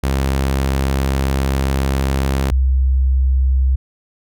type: tone pair in turn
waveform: sawtooth / sine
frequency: 67.4 / 65.44 Hz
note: C#2 / C2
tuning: -48 / +1 cents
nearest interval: minor second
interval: 51 cents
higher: first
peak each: -11 dBFS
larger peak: neither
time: 0.03-2.51 / 2.51-3.76 s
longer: first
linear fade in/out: 10 ms
effects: none